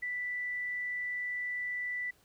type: tone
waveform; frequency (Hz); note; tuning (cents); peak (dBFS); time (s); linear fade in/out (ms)
sine; 1975.5; B6; 0; -33; 0.02-2.11; 10
effects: pink hiss -66 dBFS RMS until 2.24 s